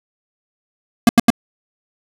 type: tone bursts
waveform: square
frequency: 233.1 Hz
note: A#3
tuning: in tune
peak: -6 dBFS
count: 3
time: 1.07-1.303 s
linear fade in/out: 2 ms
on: 21 ms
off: 85 ms
effects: resampled to 32000 Hz + 7-bit